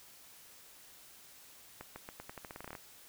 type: accelerating click train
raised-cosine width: 0.5 ms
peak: -29 dBFS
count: 15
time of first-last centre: 1.81-2.752 s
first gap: 150 ms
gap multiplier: 0.86
effects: white hiss -57 dBFS RMS until 3.08 s